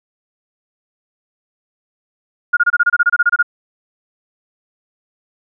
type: tone bursts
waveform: sine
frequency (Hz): 1424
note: F6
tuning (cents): +33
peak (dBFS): -8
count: 14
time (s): 2.53-3.428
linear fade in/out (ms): 10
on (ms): 40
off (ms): 26
effects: none

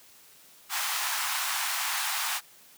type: high-pass noise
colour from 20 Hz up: pink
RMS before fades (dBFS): -30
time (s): 0.69-2.41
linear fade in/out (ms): 50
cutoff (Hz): 800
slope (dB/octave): 48
effects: white hiss -55 dBFS RMS until 2.77 s + high-pass 100 Hz 12 dB/octave

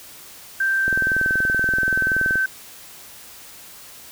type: tone with pitch glide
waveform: sine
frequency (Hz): 1568 to 1543.7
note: G6 to G6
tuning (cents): 0 to -27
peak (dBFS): -17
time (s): 0.6-2.46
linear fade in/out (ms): 5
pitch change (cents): -27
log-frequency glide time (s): 0.76-1.32
type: click train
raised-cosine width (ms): 2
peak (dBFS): -16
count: 32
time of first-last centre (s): 0.88-2.356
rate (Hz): 21
effects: white hiss -42 dBFS RMS until 4.11 s

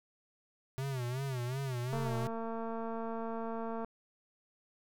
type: tone with vibrato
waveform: square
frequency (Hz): 129.2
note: C3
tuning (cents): -21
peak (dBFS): -35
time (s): 0.78-2.27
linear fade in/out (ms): 0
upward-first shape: sine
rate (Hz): 2.7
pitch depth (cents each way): 120
type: click train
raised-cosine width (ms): 1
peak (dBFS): -27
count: 436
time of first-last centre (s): 1.93-3.846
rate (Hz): 227
effects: none

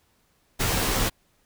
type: noise with comb filter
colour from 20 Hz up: pink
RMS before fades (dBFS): -24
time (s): 0.59-1.1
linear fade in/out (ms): 20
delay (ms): 14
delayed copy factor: -0.7
effects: pink hiss -66 dBFS RMS until 1.45 s

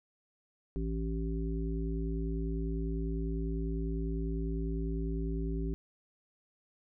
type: harmonic tone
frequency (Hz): 55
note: A1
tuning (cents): 0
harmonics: 1 / 3 / 5 / 7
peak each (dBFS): -33 / -38 / -40 / -41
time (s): 0.76-5.74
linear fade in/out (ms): 0
effects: none

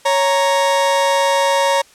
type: tone pair together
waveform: 40% pulse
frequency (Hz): 554.4 / 932.4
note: C#5 / A#5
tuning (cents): 0 / 0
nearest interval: major sixth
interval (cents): 900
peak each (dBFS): -15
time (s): 0.05-1.82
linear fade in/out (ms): 10
effects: white hiss -48 dBFS RMS until 1.94 s + low-pass 9000 Hz 12 dB/octave

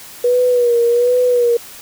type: tone with vibrato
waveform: sine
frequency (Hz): 484.1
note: B4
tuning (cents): -35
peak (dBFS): -10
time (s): 0.24-1.57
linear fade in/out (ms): 5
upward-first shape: sine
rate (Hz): 1.3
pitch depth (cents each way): 51
effects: white hiss -36 dBFS RMS until 1.81 s

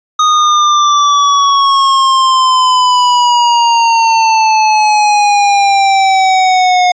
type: exponential sweep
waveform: square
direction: down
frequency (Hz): 1244.5 to 720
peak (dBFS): -7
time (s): 0.19-6.92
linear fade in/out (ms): 5
effects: resampled to 16000 Hz

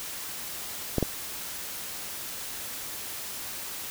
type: clicks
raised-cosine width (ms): 2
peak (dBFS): -10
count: 2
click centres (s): 0.983 / 1.027
effects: white hiss -37 dBFS RMS until 3.9 s

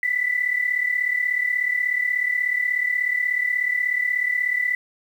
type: tone pair together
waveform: sine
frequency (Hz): 1975.5 / 2012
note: B6 / B6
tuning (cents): 0 / +32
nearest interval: unison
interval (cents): 32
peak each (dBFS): -21 / -25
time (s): 0.03-4.75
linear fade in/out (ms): 2
effects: 8-bit

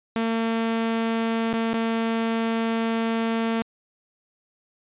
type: tone with dropouts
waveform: sawtooth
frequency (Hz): 227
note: A#3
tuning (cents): -46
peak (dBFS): -18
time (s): 0.16-3.62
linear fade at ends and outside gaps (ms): 0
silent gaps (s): 1.53-1.537 / 1.732-1.74
effects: resampled to 8000 Hz

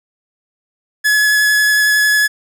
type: tone with vibrato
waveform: 45% pulse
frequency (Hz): 1700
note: G#6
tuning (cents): +40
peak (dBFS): -10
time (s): 1.04-2.28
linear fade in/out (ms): 20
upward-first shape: sine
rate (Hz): 11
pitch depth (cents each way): 11
effects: none

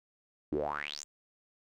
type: tone with band-pass filter sweep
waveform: sawtooth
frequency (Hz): 73.42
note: D2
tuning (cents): 0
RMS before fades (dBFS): -36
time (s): 0.52-1.04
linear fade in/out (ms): 0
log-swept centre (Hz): 290 to 7700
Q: 8.4
effects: none

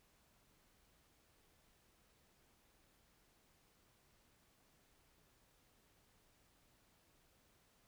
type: silence
effects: pink hiss -73 dBFS RMS until 7.87 s

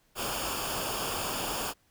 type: noise with comb filter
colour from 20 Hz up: pink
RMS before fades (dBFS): -33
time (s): 0.15-1.74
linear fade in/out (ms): 50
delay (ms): 0.5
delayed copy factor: -0.7
effects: pink hiss -68 dBFS RMS until 1.9 s

